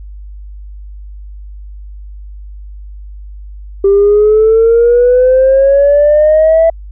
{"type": "exponential sweep", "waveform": "sine", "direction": "up", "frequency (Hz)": [392.6, 663], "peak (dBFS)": -3, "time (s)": [3.84, 6.7], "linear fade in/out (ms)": 5, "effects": ["tanh soft clip ceiling -1 dBFS", "added 50 Hz sine -26 dBFS peak until 6.91 s"]}